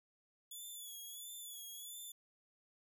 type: tone with vibrato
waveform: 5% pulse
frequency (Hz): 3419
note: G#7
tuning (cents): +50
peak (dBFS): -40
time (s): 0.51-2.12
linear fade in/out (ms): 5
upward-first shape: sine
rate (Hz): 1.5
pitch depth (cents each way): 64
effects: none